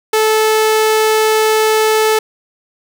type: tone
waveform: sawtooth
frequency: 435.7 Hz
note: A4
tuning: 17 cents flat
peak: -6 dBFS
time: 0.13-2.19 s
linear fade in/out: 5 ms
effects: none